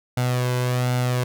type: tone with flanger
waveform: sawtooth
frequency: 124.8 Hz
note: B2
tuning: 19 cents sharp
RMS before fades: -22 dBFS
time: 0.17-1.24 s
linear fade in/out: 5 ms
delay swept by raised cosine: 1.4 to 1.98 ms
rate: 1.3 Hz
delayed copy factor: +0.55
effects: none